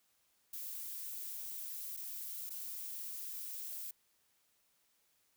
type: noise with dropouts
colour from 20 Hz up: violet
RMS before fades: -44 dBFS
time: 0.53-3.91 s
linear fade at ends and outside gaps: 5 ms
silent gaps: 1.967-1.971 / 2.495-2.503 s
effects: white hiss -75 dBFS RMS until 5.36 s

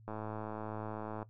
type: click train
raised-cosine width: 1 ms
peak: -27 dBFS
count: 125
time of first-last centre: 0.08-1.228 s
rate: 108 Hz
effects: noise-tail reverb RT60 0.1 s tail -17 dB re dry + added 110 Hz sine -55 dBFS peak until 1.29 s

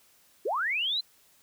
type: linear sweep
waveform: sine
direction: up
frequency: 336.5 to 4147 Hz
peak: -26 dBFS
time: 0.45-1.01 s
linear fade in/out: 10 ms
effects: white hiss -62 dBFS RMS until 1.42 s

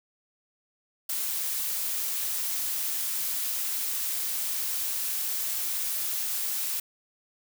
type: noise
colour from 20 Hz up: blue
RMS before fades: -30 dBFS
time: 1.09-6.8 s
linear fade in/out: 5 ms
effects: none

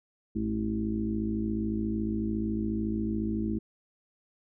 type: harmonic tone with a mistuned harmonic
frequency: 54 Hz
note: A1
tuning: 32 cents flat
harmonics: 1 / 2 / 4 / 5 / 6 / 7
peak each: -37 / -38 / -30 / -42 / -33 / -42 dBFS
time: 0.35-3.59 s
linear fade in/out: 10 ms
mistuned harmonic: 7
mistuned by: +16 cents
effects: none

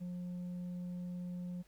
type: tone with tanh clipping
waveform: triangle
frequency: 178.2 Hz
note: F3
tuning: 35 cents sharp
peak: -40 dBFS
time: 0-1.63 s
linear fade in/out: 20 ms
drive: 8 dB
effects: added 50 Hz sine -66 dBFS peak until 1.67 s + pink hiss -70 dBFS RMS until 1.67 s

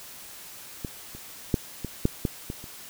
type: clicks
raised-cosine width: 3 ms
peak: -18 / -29 / -8 / -18 / -7 / -11 / -19 / -29 dBFS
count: 8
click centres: 0.848 / 1.15 / 1.542 / 1.847 / 2.054 / 2.252 / 2.501 / 2.641 s
effects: white hiss -44 dBFS RMS until 2.89 s

